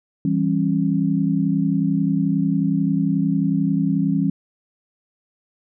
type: chord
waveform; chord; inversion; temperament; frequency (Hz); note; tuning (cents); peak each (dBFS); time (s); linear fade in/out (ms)
sine; C# diminished; first; equal with one note detuned; 164.81 / 196 / 272.4; E3 / G3 / C#4; 0 / 0 / -30; -21; 0.25-4.3; 2
effects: none